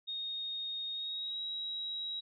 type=tone with pitch glide; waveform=sine; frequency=3714 to 3847 Hz; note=A#7 to B7; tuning=-7 to -46 cents; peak=-36 dBFS; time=0.07-2.21 s; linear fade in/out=20 ms; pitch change=+61 cents; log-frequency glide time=0.92-1.4 s; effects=none